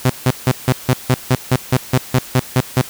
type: tone bursts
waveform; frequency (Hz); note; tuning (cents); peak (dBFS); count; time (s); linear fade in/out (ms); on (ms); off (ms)
sawtooth; 128; C3; -38; -6; 14; 0.05-2.816; 5; 49; 160
effects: white hiss -34 dBFS RMS until 2.89 s